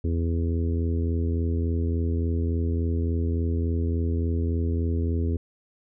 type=harmonic tone; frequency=83.5 Hz; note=E2; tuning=23 cents sharp; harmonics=1 / 2 / 3 / 4 / 5 / 6; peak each=-23 / -36 / -31 / -35 / -35 / -45 dBFS; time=0.04-5.37 s; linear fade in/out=5 ms; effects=none